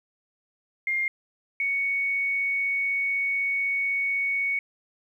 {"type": "tone pair in turn", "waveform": "sine", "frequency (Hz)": [2118, 2226], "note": ["C7", "C#7"], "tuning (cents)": [21, 7], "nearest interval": "minor second", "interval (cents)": 86, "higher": "second", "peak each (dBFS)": -23, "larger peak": "neither", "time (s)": [[0.87, 1.08], [1.6, 4.59]], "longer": "second", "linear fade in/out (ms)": 2, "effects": ["10-bit"]}